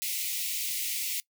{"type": "high-pass noise", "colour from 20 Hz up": "white", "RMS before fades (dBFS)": -32, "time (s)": [0.02, 1.2], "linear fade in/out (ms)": 0, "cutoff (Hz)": 2000, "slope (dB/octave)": 96, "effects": ["noise-tail reverb RT60 0.1 s tail -21 dB re dry"]}